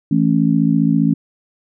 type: chord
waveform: sine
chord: A major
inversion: second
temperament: just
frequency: 165 / 220 / 275 Hz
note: E3 / A3 / C#4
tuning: +2 / 0 / -14 cents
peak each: -16 dBFS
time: 0.11-1.14 s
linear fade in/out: 5 ms
effects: none